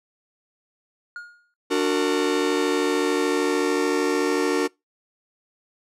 triangle tone with exponential decay, 1429 Hz, F6, 39 cents sharp, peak -28 dBFS, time 1.16-1.54 s, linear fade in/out 1 ms, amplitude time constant 81 ms
45% pulse chord, D augmented, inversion none, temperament just, 293.7 / 367.1 / 458.9 Hz, D4 / F#4 / A#4, 0 / -14 / -27 cents, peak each -24 dBFS, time 1.7-4.68 s, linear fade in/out 20 ms
effects noise-tail reverb RT60 0.2 s tail -24 dB re dry + low-pass 9000 Hz 12 dB/octave

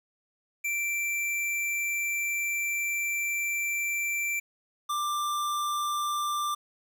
square tone pair in turn, 2346 / 1183.9 Hz, D7 / D6, -2 / +14 cents, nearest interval octave, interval 1184 cents, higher first, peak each -28 dBFS, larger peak neither, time 0.64-4.4 / 4.89-6.55 s, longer first, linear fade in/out 10 ms, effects 10-bit

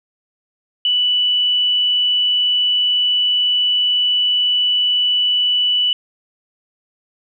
sine tone, 2966 Hz, F#7, 4 cents sharp, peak -13 dBFS, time 0.85-5.93 s, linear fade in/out 2 ms, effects none

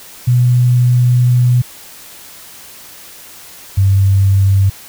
sine tone pair in turn, 123.47 / 97.57 Hz, B2 / G2, 0 / -8 cents, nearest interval major third, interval 408 cents, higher first, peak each -7 / -7 dBFS, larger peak neither, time 0.27-1.62 / 3.77-4.7 s, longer first, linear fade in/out 10 ms, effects white hiss -36 dBFS RMS until 4.88 s

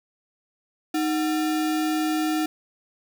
sine tone with sample-and-hold, 311.1 Hz, D#4, in tune, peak -21 dBFS, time 0.94-2.46 s, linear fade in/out 5 ms, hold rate 1050 Hz, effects none

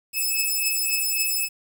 5% pulse beating tone pair, 2596 / 2599.7 Hz, E7 / E7, -27 / -25 cents, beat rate 3.7 Hz, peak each -16 / -15 dBFS, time 0.13-1.49 s, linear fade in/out 50 ms, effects 8-bit

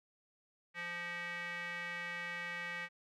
square tone with band-pass filter, 173.5 Hz, F3, 11 cents flat, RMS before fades -42 dBFS, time 0.74-2.89 s, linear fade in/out 50 ms, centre 2000 Hz, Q 4.1, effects none

